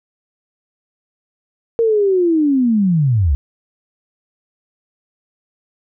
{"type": "linear sweep", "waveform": "sine", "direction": "down", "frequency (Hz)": [466.2, 62.7], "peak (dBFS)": -11, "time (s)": [1.79, 3.35], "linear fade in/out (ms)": 0, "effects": []}